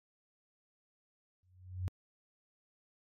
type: tone with exponential growth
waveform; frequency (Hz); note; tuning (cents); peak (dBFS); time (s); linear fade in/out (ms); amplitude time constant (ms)
sine; 91.6; F#2; -17; -30; 1.43-1.88; 0; 96
effects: MP3 96 kbps